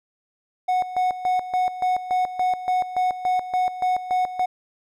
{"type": "tone with tremolo", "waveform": "triangle", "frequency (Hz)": 735, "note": "F#5", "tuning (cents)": -12, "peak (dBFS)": -16, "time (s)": [0.68, 4.46], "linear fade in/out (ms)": 10, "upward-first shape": "square", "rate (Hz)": 3.5, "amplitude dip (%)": 75, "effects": []}